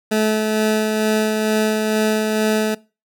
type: tone with tremolo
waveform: 20% pulse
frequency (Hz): 216.2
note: A3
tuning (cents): -30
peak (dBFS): -10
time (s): 0.11-2.75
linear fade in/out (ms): 10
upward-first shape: sine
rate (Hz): 2.2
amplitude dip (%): 30
effects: noise-tail reverb RT60 0.3 s tail -22 dB re dry